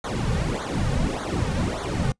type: noise with flanger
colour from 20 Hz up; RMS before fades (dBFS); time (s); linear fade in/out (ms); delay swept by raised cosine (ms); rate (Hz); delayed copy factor
brown; -25; 0.04-2.12; 2; 0.37 to 3.07; 1.7; -0.95
effects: noise-tail reverb RT60 0.1 s tail -24 dB re dry + resampled to 22050 Hz